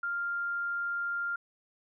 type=tone; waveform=sine; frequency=1396.9 Hz; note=F6; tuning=in tune; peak=-30 dBFS; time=0.03-1.36 s; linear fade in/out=5 ms; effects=none